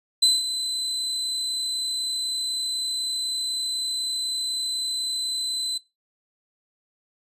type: tone with ADSR envelope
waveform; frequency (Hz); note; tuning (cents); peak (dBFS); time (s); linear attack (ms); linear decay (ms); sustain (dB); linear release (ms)
35% pulse; 4034; B7; +36; -12; 0.22-5.78; 10; 190; -11; 6
effects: noise-tail reverb RT60 0.2 s tail -20 dB re dry + resampled to 32000 Hz